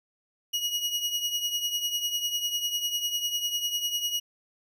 30% pulse tone with tremolo, 2899 Hz, F#7, 36 cents flat, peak -21 dBFS, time 0.53-4.2 s, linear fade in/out 10 ms, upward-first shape triangle, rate 10 Hz, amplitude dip 70%, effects none

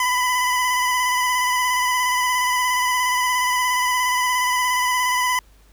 25% pulse tone with vibrato, 999 Hz, B5, 20 cents sharp, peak -14 dBFS, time 0-5.39 s, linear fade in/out 2 ms, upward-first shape square, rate 17 Hz, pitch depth 22 cents each way, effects added 50 Hz sine -49 dBFS peak until 5.72 s + pink hiss -57 dBFS RMS until 5.72 s

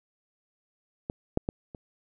clicks, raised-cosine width 2 ms, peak -18 / -10 / -15 / -28 dBFS, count 4, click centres 1.099 / 1.374 / 1.489 / 1.748 s, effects none

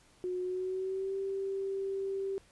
sine tone with pitch glide, 363.5 to 389.6 Hz, F#4 to G4, -31 to -11 cents, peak -32 dBFS, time 0.24-2.38 s, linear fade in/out 0 ms, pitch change +120 cents, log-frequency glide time 0.41-1.16 s, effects pink hiss -63 dBFS RMS until 2.51 s + resampled to 24000 Hz

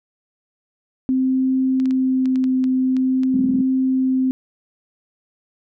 sine tone with vibrato, 260 Hz, C4, 11 cents flat, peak -15 dBFS, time 1.09-4.31 s, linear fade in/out 0 ms, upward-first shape triangle, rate 0.48 Hz, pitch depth 12 cents each way
clicks, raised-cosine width 0.2 ms, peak -21 dBFS, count 9, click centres 1.8 / 1.857 / 1.909 / 2.257 / 2.358 / 2.441 / 2.641 / 2.967 / 3.234 s
sine tone bursts, 211.7 Hz, G#3, 33 cents sharp, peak -19 dBFS, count 6, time 3.34-3.611 s, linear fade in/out 2 ms, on 26 ms, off 23 ms
effects none

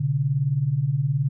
sine beating tone pair, 123.47 / 142.47 Hz, B2 / C#3, 0 / +48 cents, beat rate 19 Hz, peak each -25 / -21 dBFS, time 0-1.29 s, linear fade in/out 10 ms, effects none

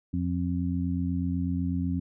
harmonic tone, 88.1 Hz, F2, 16 cents sharp, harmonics 1 / 2 / 3, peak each -30 / -30 / -30 dBFS, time 0.13-2 s, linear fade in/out 10 ms, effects none

